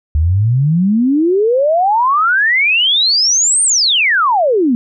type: exponential two-way sweep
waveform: sine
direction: up then down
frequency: 72.5 to 9050 to 226.8 Hz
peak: -9 dBFS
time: 0.15-4.75 s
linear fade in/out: 0 ms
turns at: 3.63 s
effects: none